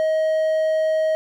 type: tone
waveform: triangle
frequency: 631 Hz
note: D#5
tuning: 24 cents sharp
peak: -15 dBFS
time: 0-1.15 s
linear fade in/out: 0 ms
effects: none